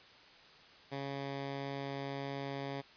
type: tone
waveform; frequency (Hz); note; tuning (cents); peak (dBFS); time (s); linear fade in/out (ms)
10% pulse; 138.59; C#3; 0; -30; 0.91-2.82; 20
effects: white hiss -58 dBFS RMS until 2.96 s + resampled to 11025 Hz